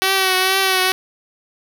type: tone with vibrato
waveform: 5% pulse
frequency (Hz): 378.7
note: F#4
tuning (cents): +40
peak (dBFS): -3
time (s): 0.02-0.92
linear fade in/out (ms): 0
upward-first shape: triangle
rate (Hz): 2.2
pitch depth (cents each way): 41
effects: none